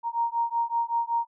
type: beating tone pair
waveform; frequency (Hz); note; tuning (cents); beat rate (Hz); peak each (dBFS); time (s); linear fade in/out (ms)
sine; 930 / 935.3; A#5 / A#5; -4 / +6; 5.3; -27; 0.03-1.27; 50
effects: none